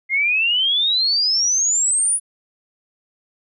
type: exponential sweep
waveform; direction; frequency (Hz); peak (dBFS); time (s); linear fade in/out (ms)
sine; up; 2093 to 9956; -15; 0.09-2.2; 50
effects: none